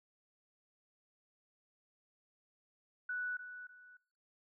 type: tone with echo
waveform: sine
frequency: 1480 Hz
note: F#6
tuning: in tune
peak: -36 dBFS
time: 3.09-3.37 s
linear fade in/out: 5 ms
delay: 300 ms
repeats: 2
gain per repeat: -10 dB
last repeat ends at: 3.97 s
effects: noise-tail reverb RT60 0.8 s tail -26 dB re dry